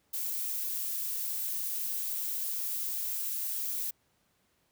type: noise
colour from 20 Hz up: violet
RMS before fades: -34 dBFS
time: 0.13-3.91 s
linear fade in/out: 10 ms
effects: pink hiss -72 dBFS RMS until 4.71 s + high-pass 60 Hz 12 dB/octave